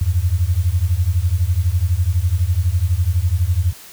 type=beating tone pair; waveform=sine; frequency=82.41 / 94.41 Hz; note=E2 / F#2; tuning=0 / +35 cents; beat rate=12 Hz; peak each=-17 dBFS; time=0.01-3.73 s; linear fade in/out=5 ms; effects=white hiss -40 dBFS RMS until 3.92 s